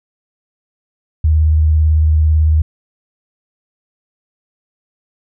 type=tone with vibrato; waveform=sine; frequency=77.78 Hz; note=D#2; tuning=in tune; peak=-8 dBFS; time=1.24-2.62 s; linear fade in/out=5 ms; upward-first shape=square; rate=18 Hz; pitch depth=24 cents each way; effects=none